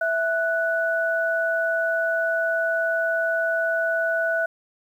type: tone pair together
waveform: sine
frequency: 659.3 / 1480 Hz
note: E5 / F#6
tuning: 0 / 0 cents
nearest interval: octave + major second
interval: 1400 cents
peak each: -23 dBFS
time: 0.01-4.46 s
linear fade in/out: 5 ms
effects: 9-bit